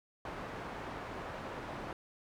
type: low-pass noise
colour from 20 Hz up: white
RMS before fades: -43 dBFS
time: 0.25-1.93 s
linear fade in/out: 2 ms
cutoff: 1100 Hz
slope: 12 dB/octave
effects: none